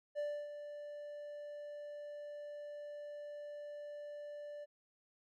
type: tone with ADSR envelope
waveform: triangle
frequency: 587.3 Hz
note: D5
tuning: in tune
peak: -33 dBFS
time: 0.15-4.66 s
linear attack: 36 ms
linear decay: 290 ms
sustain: -10 dB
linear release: 29 ms
effects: none